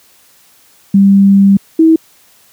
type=tone pair in turn; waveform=sine; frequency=197.2 / 322.6 Hz; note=G3 / E4; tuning=+11 / -37 cents; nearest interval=major sixth; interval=852 cents; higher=second; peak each=-3 dBFS; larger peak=neither; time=0.94-1.57 / 1.79-1.96 s; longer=first; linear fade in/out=5 ms; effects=white hiss -47 dBFS RMS until 2.52 s + high-pass 60 Hz 12 dB/octave